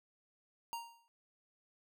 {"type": "tone with exponential decay", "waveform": "square", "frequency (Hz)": 932.3, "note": "A#5", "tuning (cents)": 0, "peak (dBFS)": -37, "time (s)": [0.73, 1.08], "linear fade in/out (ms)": 0, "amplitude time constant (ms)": 76, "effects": []}